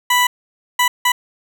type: tone bursts at uneven times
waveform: 20% pulse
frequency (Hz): 987.8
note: B5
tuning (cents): 0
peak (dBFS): -7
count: 3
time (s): 0.1-0.27 / 0.79-0.88 / 1.05-1.12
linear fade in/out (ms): 5
effects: none